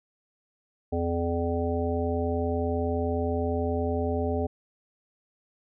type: harmonic tone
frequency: 84.9 Hz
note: F2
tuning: 48 cents flat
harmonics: 1 / 3 / 5 / 7 / 9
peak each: -29 / -31 / -30 / -33 / -35 dBFS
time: 0.92-4.47 s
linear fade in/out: 10 ms
effects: none